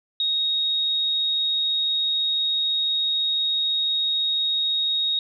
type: tone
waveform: sine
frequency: 3754 Hz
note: A#7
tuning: 11 cents sharp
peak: -20 dBFS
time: 0.2-5.19 s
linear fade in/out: 2 ms
effects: none